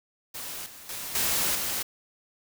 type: noise with level steps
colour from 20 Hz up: white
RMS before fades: -37 / -46 / -36 / -26 / -30 dBFS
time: 0.34-1.83 s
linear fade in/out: 10 ms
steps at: 0.66 / 0.89 / 1.15 / 1.55 s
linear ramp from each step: 2 ms
effects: none